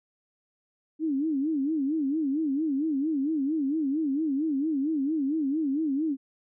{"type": "tone with vibrato", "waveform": "sine", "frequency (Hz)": 293.7, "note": "D4", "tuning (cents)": 0, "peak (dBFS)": -24, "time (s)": [0.99, 6.17], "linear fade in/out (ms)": 50, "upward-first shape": "sine", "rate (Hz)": 4.4, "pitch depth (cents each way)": 170, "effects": []}